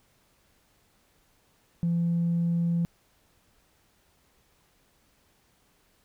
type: tone with tanh clipping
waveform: triangle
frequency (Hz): 170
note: F3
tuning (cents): -46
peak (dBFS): -23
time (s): 1.83-2.85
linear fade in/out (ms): 0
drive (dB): 5
effects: pink hiss -66 dBFS RMS until 6.04 s